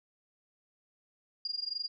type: tone with amplitude modulation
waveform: sine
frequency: 4826 Hz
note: D8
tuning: 46 cents sharp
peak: -30 dBFS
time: 1.45-1.88 s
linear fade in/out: 2 ms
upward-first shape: sine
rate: 23 Hz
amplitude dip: 90%
effects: none